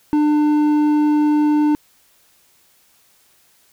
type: tone with hard clipping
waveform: sine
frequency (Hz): 299.1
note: D4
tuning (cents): +32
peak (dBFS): -14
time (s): 0.13-1.75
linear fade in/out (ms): 0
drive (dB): 6
effects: white hiss -56 dBFS RMS until 3.72 s